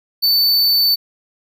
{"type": "tone", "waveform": "square", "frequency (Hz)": 4519, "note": "C#8", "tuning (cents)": 33, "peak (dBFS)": -12, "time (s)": [0.22, 0.96], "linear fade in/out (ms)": 20, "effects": []}